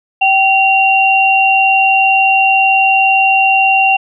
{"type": "tone pair together", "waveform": "sine", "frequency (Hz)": [773.3, 2759], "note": ["G5", "F7"], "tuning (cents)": [-24, -22], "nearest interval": "octave + minor seventh", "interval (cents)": 2202, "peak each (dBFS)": -10, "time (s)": [0.21, 3.97], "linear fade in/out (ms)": 10, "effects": []}